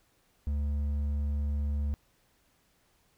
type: tone with hard clipping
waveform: triangle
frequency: 72.5 Hz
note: D2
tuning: 22 cents flat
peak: -29 dBFS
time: 0.47-1.94 s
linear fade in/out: 0 ms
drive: 8 dB
effects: pink hiss -69 dBFS RMS until 3.17 s